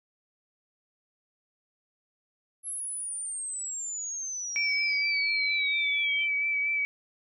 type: exponential sweep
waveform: sine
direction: down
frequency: 11175 to 3056 Hz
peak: -32 dBFS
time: 2.63-6.28 s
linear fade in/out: 50 ms
type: tone with vibrato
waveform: sine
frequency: 2300 Hz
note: D7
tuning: 37 cents flat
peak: -25 dBFS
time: 4.56-6.85 s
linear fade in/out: 0 ms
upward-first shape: sine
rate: 4.3 Hz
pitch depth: 23 cents each way
effects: none